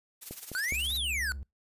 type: noise with tremolo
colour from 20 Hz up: blue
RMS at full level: -39 dBFS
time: 0.21-0.99 s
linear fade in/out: 20 ms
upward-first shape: sine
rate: 19 Hz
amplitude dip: 70%
type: click train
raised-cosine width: 2 ms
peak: -27 dBFS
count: 3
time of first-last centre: 0.31-0.723 s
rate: 4.84 Hz
type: exponential two-way sweep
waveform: square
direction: up then down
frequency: 1444 to 4014 to 1444 Hz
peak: -30 dBFS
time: 0.55-1.32 s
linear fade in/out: 0 ms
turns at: 0.95 s
type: tone with vibrato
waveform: triangle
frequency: 68 Hz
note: C#2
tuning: 33 cents flat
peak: -35 dBFS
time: 0.72-1.43 s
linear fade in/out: 0 ms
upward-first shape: sine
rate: 16 Hz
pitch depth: 150 cents each way
effects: noise-tail reverb RT60 0.2 s tail -25 dB re dry + resampled to 32000 Hz